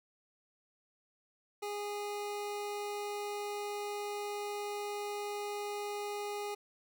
25% pulse tone, 411.8 Hz, G#4, 15 cents flat, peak -33 dBFS, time 1.62-6.55 s, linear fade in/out 10 ms, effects none

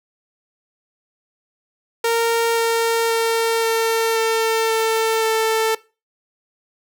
sawtooth tone with pitch steps, 461.4 / 458.5 / 455.6 / 452.7 / 449.8 / 447 / 444.1 Hz, A#4 / A#4 / A#4 / A4 / A4 / A4 / A4, -18 / -29 / -40 / +49 / +38 / +27 / +16 cents, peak -12 dBFS, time 2.04-5.75 s, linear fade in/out 5 ms, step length 530 ms, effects noise-tail reverb RT60 0.3 s tail -20 dB re dry

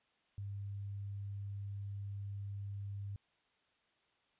sine tone, 100 Hz, G2, 35 cents sharp, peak -40 dBFS, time 0.38-3.16 s, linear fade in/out 0 ms, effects white hiss -75 dBFS RMS until 4.39 s + resampled to 8000 Hz

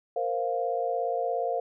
sine chord, Bb suspended second, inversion none, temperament equal, 466.2 / 523.3 / 698.5 Hz, Bb4 / C5 / F5, 0 / 0 / 0 cents, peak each -31 / -31 / -29 dBFS, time 0.16-1.6 s, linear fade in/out 5 ms, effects none

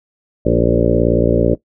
harmonic tone with a mistuned harmonic, 58.2 Hz, A#1, 2 cents flat, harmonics 1 / 2 / 3 / 4 / 5 / 6 / 7 / 8 / 9 / 10, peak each -20 / -20 / -20 / -20 / -20 / -20 / -20 / -20 / -20 / -20 dBFS, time 0.45-1.55 s, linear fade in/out 10 ms, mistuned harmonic 5, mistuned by +29 cents, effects noise-tail reverb RT60 0.1 s tail -17 dB re dry

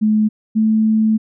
sine tone pair in turn, 214.7 / 218.6 Hz, A3 / A3, -42 / -11 cents, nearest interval unison, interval 31 cents, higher second, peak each -11 dBFS, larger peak neither, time 0.01-0.29 / 0.55-1.18 s, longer second, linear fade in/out 20 ms, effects none

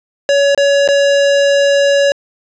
square tone with dropouts, 563 Hz, C#5, 27 cents sharp, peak -9 dBFS, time 0.29-2.12 s, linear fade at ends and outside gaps 1 ms, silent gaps 0.548-0.576 / 0.877-0.887 s, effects resampled to 16000 Hz + 8-bit

